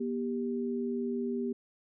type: tone pair together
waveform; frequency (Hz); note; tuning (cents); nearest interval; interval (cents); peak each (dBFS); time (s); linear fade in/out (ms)
sine; 240.7 / 395; B3 / G4; -44 / +13; major sixth; 857; -32 / -34; 0-1.53; 10
effects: none